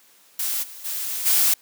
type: noise with level steps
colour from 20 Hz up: blue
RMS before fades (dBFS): -25 / -40 / -28 / -18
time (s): 0.39-1.54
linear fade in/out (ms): 5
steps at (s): 0.62 / 0.84 / 1.25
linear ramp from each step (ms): 20
effects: white hiss -55 dBFS RMS until 1.61 s + high-pass 200 Hz 12 dB/octave